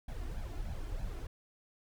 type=noise with flanger; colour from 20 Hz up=brown; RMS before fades=-39 dBFS; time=0.08-1.27 s; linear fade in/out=5 ms; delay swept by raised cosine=1.2 to 2.9 ms; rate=3.2 Hz; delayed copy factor=+0.75; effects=none